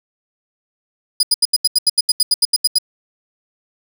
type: tone bursts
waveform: 30% pulse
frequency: 4947 Hz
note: D#8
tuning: 11 cents flat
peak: -7 dBFS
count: 15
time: 1.2-2.785 s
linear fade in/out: 5 ms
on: 31 ms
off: 80 ms
effects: none